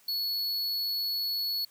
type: tone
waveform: square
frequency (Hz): 4394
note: C#8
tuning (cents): -16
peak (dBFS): -29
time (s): 0.08-1.65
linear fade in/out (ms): 5
effects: white hiss -61 dBFS RMS until 1.7 s + high-pass 80 Hz 12 dB/octave